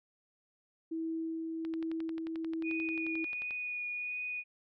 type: tone with tremolo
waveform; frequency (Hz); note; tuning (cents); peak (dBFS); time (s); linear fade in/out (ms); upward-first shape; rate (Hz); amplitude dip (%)
sine; 325.1; E4; -24; -33; 0.91-3.25; 10; sine; 1.3; 25
type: click train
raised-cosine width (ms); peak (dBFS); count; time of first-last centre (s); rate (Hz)
0.3; -32; 22; 1.65-3.508; 11.3
type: tone with vibrato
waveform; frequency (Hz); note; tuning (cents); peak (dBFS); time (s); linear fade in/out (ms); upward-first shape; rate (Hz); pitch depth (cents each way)
sine; 2465; D#7; -17; -35; 2.63-4.44; 50; triangle; 1.4; 14
effects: none